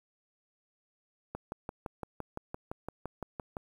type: click train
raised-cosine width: 1 ms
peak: -23 dBFS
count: 14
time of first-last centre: 1.35-3.568 s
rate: 5.86 Hz
effects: 9-bit